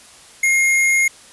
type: tone with sample-and-hold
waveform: sine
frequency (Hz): 2134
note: C7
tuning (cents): +34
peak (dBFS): -12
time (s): 0.43-1.08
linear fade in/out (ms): 5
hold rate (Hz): 8820
effects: white hiss -44 dBFS RMS until 1.32 s + resampled to 24000 Hz